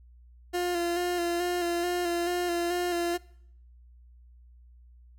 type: tone with vibrato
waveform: 30% pulse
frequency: 349.2 Hz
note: F4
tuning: in tune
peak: -24 dBFS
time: 0.53-3.18 s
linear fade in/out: 20 ms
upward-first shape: square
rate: 2.3 Hz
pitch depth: 25 cents each way
effects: noise-tail reverb RT60 0.7 s tail -24 dB re dry + added 60 Hz sine -51 dBFS peak until 5.18 s